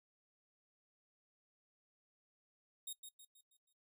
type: tone with echo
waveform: 10% pulse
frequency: 3729 Hz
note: A#7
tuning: in tune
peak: -35 dBFS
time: 2.87-2.93 s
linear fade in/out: 5 ms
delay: 160 ms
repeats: 5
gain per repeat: -7 dB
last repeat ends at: 3.73 s
effects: noise-tail reverb RT60 0.1 s tail -20 dB re dry